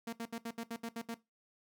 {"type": "tone bursts", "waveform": "sawtooth", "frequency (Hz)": 230.6, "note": "A#3", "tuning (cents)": -19, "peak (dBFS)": -34, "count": 9, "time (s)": [0.07, 1.144], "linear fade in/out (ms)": 5, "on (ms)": 58, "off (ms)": 69, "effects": ["noise-tail reverb RT60 0.2 s tail -17 dB re dry"]}